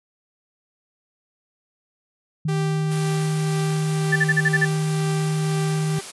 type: tone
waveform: sine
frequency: 155.56 Hz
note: D#3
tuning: in tune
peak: -20 dBFS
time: 2.45-5.99 s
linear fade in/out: 5 ms
type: tone with tremolo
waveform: sawtooth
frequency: 392 Hz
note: G4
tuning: in tune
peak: -22 dBFS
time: 2.48-6.01 s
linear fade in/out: 10 ms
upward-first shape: triangle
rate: 2 Hz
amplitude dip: 45%
type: high-pass noise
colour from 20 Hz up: white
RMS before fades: -35 dBFS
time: 2.9-6.12 s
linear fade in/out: 20 ms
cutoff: 180 Hz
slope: 12 dB/octave
type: tone bursts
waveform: sine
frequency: 1760 Hz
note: A6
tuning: in tune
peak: -15 dBFS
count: 7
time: 4.12-4.653 s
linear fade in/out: 10 ms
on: 41 ms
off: 41 ms
effects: resampled to 24000 Hz